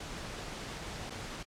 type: noise with dropouts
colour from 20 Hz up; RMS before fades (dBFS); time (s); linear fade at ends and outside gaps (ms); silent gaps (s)
pink; -42; 0-1.43; 5; 1.098-1.104
effects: low-pass 7000 Hz 12 dB/octave + AAC 64 kbps